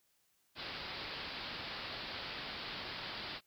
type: low-pass noise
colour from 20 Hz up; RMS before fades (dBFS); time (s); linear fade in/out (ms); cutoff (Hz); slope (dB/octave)
white; -44; 0.55-3.41; 50; 4900; 96
effects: white hiss -75 dBFS RMS until 3.46 s